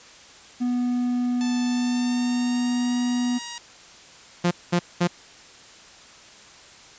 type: tone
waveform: triangle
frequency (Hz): 245.7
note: B3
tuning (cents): -9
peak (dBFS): -19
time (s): 0.6-3.39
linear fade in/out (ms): 20
type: tone with pitch glide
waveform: 5% pulse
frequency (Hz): 880 to 948.6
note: A5 to A#5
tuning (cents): 0 to +30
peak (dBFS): -20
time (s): 1.41-3.58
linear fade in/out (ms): 0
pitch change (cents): +130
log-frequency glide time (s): 1.65-2.96
type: tone bursts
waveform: sawtooth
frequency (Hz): 175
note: F3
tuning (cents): +4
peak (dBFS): -14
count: 3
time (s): 4.44-5.076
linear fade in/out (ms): 10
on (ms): 72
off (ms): 210
effects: white hiss -47 dBFS RMS until 6.98 s + resampled to 16000 Hz